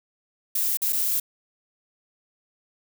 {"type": "noise with dropouts", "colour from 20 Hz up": "violet", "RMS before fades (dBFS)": -24, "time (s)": [0.55, 1.2], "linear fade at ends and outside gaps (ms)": 5, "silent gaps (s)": [[0.772, 0.818], [0.925, 0.929]], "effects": []}